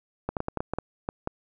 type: clicks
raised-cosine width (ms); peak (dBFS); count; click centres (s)
1; -14; 10; 0.29 / 0.368 / 0.404 / 0.484 / 0.573 / 0.605 / 0.736 / 0.786 / 1.089 / 1.274
effects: none